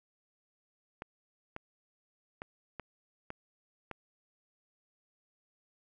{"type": "clicks", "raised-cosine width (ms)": 0.5, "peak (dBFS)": -25, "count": 6, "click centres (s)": [1.021, 1.564, 2.419, 2.797, 3.304, 3.913], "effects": []}